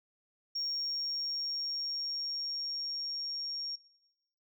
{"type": "tone with level ramp", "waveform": "sine", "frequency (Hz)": 5550, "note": "F8", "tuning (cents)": -12, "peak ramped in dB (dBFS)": [-31, -35], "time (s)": [0.55, 3.76], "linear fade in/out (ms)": 10, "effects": ["noise-tail reverb RT60 0.9 s tail -21 dB re dry", "tanh soft clip ceiling -28 dBFS"]}